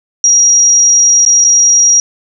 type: tone with dropouts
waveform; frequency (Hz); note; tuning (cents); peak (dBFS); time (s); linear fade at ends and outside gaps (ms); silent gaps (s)
sine; 5710; F8; +37; -4; 0.24-2; 1; 1.251-1.262 / 1.442-1.447
effects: none